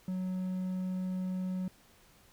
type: tone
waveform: triangle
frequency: 185 Hz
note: F#3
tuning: in tune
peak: -30 dBFS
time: 0.08-1.68 s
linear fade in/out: 2 ms
effects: pink hiss -62 dBFS RMS until 2.32 s